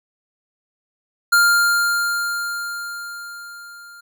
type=tone with level ramp; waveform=square; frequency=1400 Hz; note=F6; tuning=4 cents sharp; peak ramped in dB=-11 to -40 dBFS; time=1.32-4.01 s; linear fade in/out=10 ms; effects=none